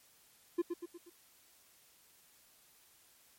triangle tone with echo, 345.9 Hz, F4, 17 cents flat, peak -26 dBFS, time 0.58-0.62 s, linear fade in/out 10 ms, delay 120 ms, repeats 4, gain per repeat -6 dB, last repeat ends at 1.1 s, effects white hiss -65 dBFS RMS until 3.38 s + MP3 64 kbps

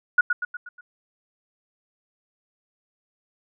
sine tone with echo, 1454 Hz, F#6, 31 cents flat, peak -12 dBFS, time 0.18-0.21 s, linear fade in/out 5 ms, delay 120 ms, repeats 5, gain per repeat -6 dB, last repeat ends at 0.81 s, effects none

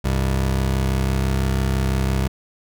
25% pulse tone pair together, 66 / 98.96 Hz, C2 / G2, +16 / +17 cents, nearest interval perfect fifth, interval 701 cents, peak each -15 / -25 dBFS, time 0.04-2.28 s, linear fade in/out 10 ms, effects none

